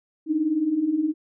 sine beating tone pair, 293.7 / 312.7 Hz, D4 / D#4, 0 / +9 cents, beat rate 19 Hz, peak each -27 / -21 dBFS, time 0.26-1.14 s, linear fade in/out 50 ms, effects none

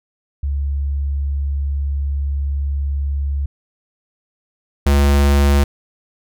sine / square tone pair in turn, 70.2 / 70.65 Hz, C#2 / C#2, +22 / +34 cents, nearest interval unison, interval 12 cents, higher second, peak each -17 / -11 dBFS, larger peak second, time 0.43-3.46 / 4.86-5.64 s, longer first, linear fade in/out 5 ms, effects none

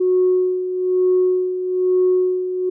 sine tone with tremolo, 367 Hz, F#4, 14 cents flat, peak -11 dBFS, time 0-2.7 s, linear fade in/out 10 ms, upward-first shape sine, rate 1.1 Hz, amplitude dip 65%, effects tanh soft clip ceiling -8 dBFS

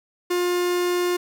45% pulse tone, 355.1 Hz, F4, 29 cents sharp, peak -20 dBFS, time 0.3-1.17 s, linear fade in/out 10 ms, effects 8-bit

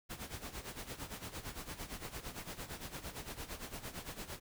pink noise with tremolo, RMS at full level -43 dBFS, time 0.09-4.4 s, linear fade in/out 20 ms, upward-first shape sine, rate 8.8 Hz, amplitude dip 75%, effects none

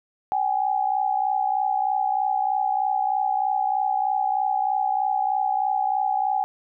sine tone pair together, 767.4 / 830.6 Hz, G5 / G#5, -37 / 0 cents, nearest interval minor second, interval 137 cents, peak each -23 dBFS, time 0.32-6.44 s, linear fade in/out 0 ms, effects none

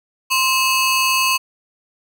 sawtooth ring-modulated tone, 1823 Hz, A#6, 39 cents flat, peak -8 dBFS, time 0.3-1.38 s, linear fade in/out 20 ms, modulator 776 Hz, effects none

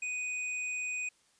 square tone, 2489 Hz, D#7, in tune, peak -34 dBFS, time 0.02-1.09 s, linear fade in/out 5 ms, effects white hiss -68 dBFS RMS until 1.39 s + resampled to 22050 Hz

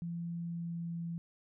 sine tone with pitch glide, 170 to 168.63 Hz, F3 to E3, -46 to +40 cents, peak -36 dBFS, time 0.02-1.18 s, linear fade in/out 0 ms, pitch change -14 cents, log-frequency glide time 0.41-0.95 s, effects none

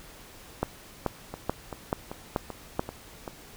two click trains, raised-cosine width 1 ms, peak -21 / -11 dBFS, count 6 / 6, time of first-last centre 1.34-3.278 / 0.63-2.795 s, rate 2.58 / 2.31 Hz, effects pink hiss -49 dBFS RMS until 3.56 s

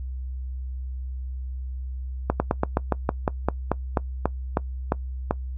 slowing click train, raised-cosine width 1 ms, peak -6 dBFS, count 15, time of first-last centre 2.3-5.309 s, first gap 100 ms, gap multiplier 1.11, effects noise-tail reverb RT60 0.1 s tail -21 dB re dry + added 64 Hz sine -29 dBFS peak until 5.57 s

